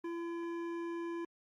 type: tone with hard clipping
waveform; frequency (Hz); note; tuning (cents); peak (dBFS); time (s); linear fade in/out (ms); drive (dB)
sine; 338.7; E4; +47; -39; 0.04-1.25; 5; 12
effects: Opus 32 kbps